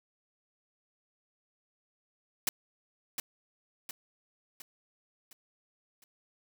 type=noise with echo; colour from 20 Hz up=white; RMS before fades=-29 dBFS; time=2.47-2.49 s; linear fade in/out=2 ms; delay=710 ms; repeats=5; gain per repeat=-6 dB; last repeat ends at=6.04 s; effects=none